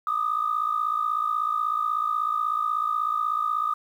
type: tone pair together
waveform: sine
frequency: 1200 / 1256.3 Hz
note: D6 / D#6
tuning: +37 / +16 cents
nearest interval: minor second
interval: 79 cents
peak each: -25 dBFS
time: 0.07-3.74 s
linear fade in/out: 2 ms
effects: tanh soft clip ceiling -15 dBFS + 9-bit